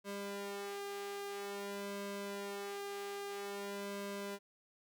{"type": "tone with flanger", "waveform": "sawtooth", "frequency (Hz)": 200.6, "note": "G3", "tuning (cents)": 40, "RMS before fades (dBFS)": -43, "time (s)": [0.04, 4.39], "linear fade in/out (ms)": 50, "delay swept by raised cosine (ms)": [1.9, 2.56], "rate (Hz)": 0.5, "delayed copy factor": 0.95, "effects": []}